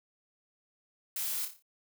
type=noise with echo; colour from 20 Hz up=blue; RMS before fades=-35 dBFS; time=1.16-1.45 s; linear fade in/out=2 ms; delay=29 ms; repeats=6; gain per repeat=-6 dB; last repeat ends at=1.624 s; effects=none